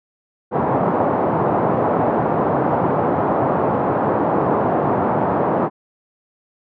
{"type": "band-pass noise", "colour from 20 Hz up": "white", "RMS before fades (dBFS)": -18, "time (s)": [0.51, 5.7], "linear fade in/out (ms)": 50, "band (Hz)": [110, 940], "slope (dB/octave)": 24, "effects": []}